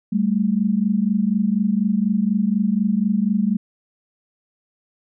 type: tone pair together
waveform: sine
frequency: 195.2 / 219.3 Hz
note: G3 / A3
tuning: -7 / -6 cents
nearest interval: major second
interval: 201 cents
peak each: -19 dBFS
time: 0.12-3.57 s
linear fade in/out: 10 ms
effects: none